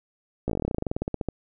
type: slowing click train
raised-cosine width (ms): 2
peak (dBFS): -13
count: 22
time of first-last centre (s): 0.48-1.287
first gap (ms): 16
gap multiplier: 1.08
effects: none